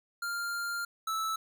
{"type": "tone pair in turn", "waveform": "square", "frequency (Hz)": [1396.9, 1312.2], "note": ["F6", "E6"], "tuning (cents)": [0, -8], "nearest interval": "minor second", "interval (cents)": 108, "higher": "first", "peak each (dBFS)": [-33, -31], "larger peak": "second", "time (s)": [[0.22, 0.85], [1.07, 1.36]], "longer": "first", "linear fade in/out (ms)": 5, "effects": []}